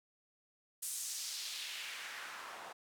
white noise with band-pass filter sweep, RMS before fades -44 dBFS, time 0.82-2.73 s, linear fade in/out 10 ms, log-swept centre 9500 to 780 Hz, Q 1.5, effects none

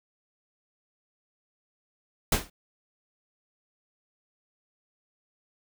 pink noise with exponential decay, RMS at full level -18 dBFS, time 2.32-2.5 s, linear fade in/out 5 ms, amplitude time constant 38 ms, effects none

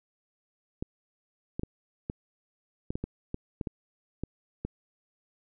clicks, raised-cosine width 3 ms, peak -19 dBFS, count 12, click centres 0.825 / 1.595 / 1.634 / 2.099 / 2.905 / 2.955 / 3.04 / 3.344 / 3.612 / 3.672 / 4.236 / 4.65 s, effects none

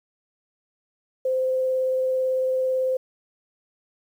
sine tone with vibrato, 518 Hz, C5, 17 cents flat, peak -20 dBFS, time 1.25-2.97 s, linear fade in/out 5 ms, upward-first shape sine, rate 18 Hz, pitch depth 8 cents each way, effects 9-bit

